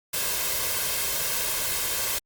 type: noise with comb filter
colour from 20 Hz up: white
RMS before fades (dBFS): -27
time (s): 0.13-2.19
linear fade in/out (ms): 10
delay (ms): 1.9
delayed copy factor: +0.55
effects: Opus 48 kbps